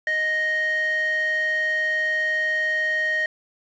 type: tone with band-pass filter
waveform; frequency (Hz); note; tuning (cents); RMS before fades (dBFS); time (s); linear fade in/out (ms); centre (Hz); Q
square; 622.3; D#5; 0; -23; 0.07-3.26; 2; 1700; 7.5
effects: resampled to 16000 Hz + 8-bit